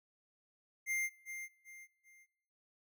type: tone with echo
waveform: square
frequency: 2100 Hz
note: C7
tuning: 6 cents sharp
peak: -34 dBFS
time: 0.86-1.1 s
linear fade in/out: 50 ms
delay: 390 ms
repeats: 3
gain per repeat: -9 dB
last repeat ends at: 2.27 s
effects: noise-tail reverb RT60 0.9 s tail -21 dB re dry